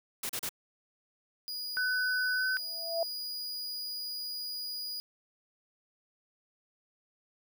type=noise bursts; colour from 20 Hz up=white; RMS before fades=-35 dBFS; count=3; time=0.23-0.492 s; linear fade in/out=5 ms; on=64 ms; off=35 ms
type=tone; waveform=45% pulse; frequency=4903 Hz; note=D#8; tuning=26 cents flat; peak=-35 dBFS; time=1.48-5 s; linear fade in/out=0 ms
type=tone with pitch glide; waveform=sine; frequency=1501 to 1518.4 Hz; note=F#6 to F#6; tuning=+24 to +44 cents; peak=-28 dBFS; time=1.77-2.57 s; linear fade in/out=0 ms; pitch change=+20 cents; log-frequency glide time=2.35-2.45 s
type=tone with exponential growth; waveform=sine; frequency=665 Hz; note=E5; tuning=15 cents sharp; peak=-25 dBFS; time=2.59-3.03 s; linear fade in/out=2 ms; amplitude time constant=94 ms
effects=none